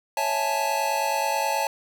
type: chord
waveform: square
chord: A major seventh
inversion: first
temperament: equal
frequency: 554.4 / 659.3 / 830.6 / 880 Hz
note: C#5 / E5 / G#5 / A5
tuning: 0 / 0 / 0 / 0 cents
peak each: -31 / -32 / -30 / -26 dBFS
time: 0.17-1.67 s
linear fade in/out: 2 ms
effects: none